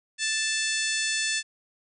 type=harmonic tone; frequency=880 Hz; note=A5; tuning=in tune; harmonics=2 / 3 / 4 / 5 / 6 / 7 / 8 / 9 / 10; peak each=-30 / -32 / -33 / -34 / -35 / -35 / -36 / -37 / -37 dBFS; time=0.18-1.43 s; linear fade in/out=50 ms; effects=none